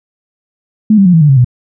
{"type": "tone with pitch steps", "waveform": "sine", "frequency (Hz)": [215, 196.02, 178.72, 162.94, 148.56, 135.44, 123.49], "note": ["A3", "G3", "F3", "E3", "D3", "C#3", "B2"], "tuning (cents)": [-40, 0, 40, -20, 20, -40, 0], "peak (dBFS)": -3, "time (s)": [0.9, 1.446], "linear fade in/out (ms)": 5, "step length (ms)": 78, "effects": []}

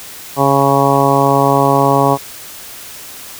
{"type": "harmonic tone", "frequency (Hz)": 138.59, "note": "C#3", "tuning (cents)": 0, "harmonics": [1, 2, 3, 4, 5, 6, 7, 8], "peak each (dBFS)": [-17, -17, -17, -17, -17, -17, -17, -17], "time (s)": [0.36, 2.18], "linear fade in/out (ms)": 50, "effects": ["white hiss -32 dBFS RMS until 3.39 s"]}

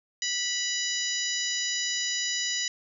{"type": "harmonic tone with a mistuned harmonic", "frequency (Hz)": 982, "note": "B5", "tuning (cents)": -10, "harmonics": [2, 3, 4, 5, 6, 7], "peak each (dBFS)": [-34, -34, -34, -34, -34, -34], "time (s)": [0.22, 2.68], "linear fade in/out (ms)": 2, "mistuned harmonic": 5, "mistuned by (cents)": 19, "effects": []}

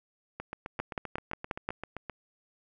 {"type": "two click trains", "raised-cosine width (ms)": 0.5, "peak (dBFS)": [-16, -22], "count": [6, 14], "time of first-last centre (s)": [[0.8, 1.69], [0.4, 2.097]], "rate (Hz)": [5.62, 7.66], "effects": []}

